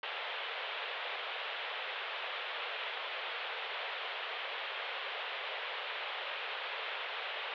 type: band-pass noise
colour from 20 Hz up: white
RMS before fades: -40 dBFS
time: 0.03-7.54 s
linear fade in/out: 2 ms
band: 440 to 3500 Hz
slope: 48 dB/octave
effects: none